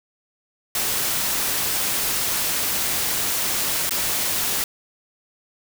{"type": "noise with dropouts", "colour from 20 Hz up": "white", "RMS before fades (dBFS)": -23, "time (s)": [0.75, 4.64], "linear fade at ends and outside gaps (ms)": 2, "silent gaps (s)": [3.894, 3.908], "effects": []}